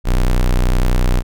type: tone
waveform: 45% pulse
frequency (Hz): 30.87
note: B0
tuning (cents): 0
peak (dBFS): -11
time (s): 0.04-1.23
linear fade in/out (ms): 50
effects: none